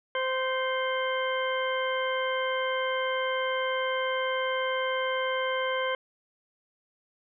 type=harmonic tone with a mistuned harmonic; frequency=520 Hz; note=C5; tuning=11 cents flat; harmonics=1 / 2 / 3 / 4 / 6; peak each=-29 / -32 / -34 / -35 / -37 dBFS; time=0.15-5.95 s; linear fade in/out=2 ms; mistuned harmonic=4; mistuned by=+24 cents; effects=none